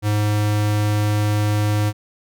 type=tone; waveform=square; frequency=104.9 Hz; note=G#2; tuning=18 cents sharp; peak=-17 dBFS; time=0.02-1.93 s; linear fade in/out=50 ms; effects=none